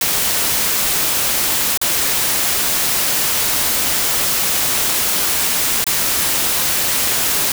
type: noise with dropouts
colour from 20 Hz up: white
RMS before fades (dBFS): -17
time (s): 0.01-7.52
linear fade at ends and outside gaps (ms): 2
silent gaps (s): 1.775-1.814 / 5.842-5.866
effects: none